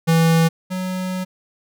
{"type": "tone pair in turn", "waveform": "square", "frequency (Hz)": [164.2, 184.95], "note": ["E3", "F#3"], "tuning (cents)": [-6, 0], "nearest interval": "major second", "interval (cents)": 206, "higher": "second", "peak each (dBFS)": [-13, -23], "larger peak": "first", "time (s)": [[0.07, 0.49], [0.7, 1.25]], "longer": "second", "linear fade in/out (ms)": 20, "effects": []}